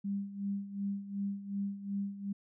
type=tone with tremolo; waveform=sine; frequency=199.4 Hz; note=G3; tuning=30 cents sharp; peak=-31 dBFS; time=0.04-2.33 s; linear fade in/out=10 ms; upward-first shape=sine; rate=2.7 Hz; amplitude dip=75%; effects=none